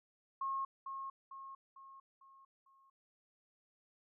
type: tone with echo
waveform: sine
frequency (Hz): 1082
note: C#6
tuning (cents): -42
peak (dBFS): -35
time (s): 0.41-0.65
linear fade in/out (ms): 5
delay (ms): 450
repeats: 5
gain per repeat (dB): -6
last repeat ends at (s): 2.9
effects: none